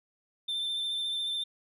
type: tone with vibrato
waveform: sine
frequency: 3565 Hz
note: A7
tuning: 22 cents sharp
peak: -27 dBFS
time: 0.48-1.44 s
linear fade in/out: 10 ms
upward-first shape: triangle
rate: 14 Hz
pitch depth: 25 cents each way
effects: tanh soft clip ceiling -29 dBFS